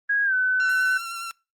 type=tone with pitch glide; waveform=sine; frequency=1648 to 1511.2 Hz; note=G#6 to F#6; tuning=-14 to +36 cents; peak=-19 dBFS; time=0.09-0.98 s; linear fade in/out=10 ms; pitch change=-150 cents; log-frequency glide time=0.24-0.34 s
type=tone with vibrato; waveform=sawtooth; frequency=1363 Hz; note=F6; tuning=43 cents flat; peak=-27 dBFS; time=0.6-1.31 s; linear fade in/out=0 ms; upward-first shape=square; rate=9.8 Hz; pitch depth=15 cents each way
effects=noise-tail reverb RT60 0.3 s tail -25 dB re dry + Opus 24 kbps